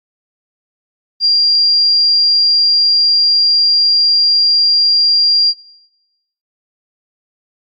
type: tone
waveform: sine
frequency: 4774 Hz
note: D8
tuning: 28 cents sharp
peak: -8 dBFS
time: 1.2-5.54 s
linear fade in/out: 50 ms
effects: noise-tail reverb RT60 0.9 s tail -17 dB re dry + Opus 32 kbps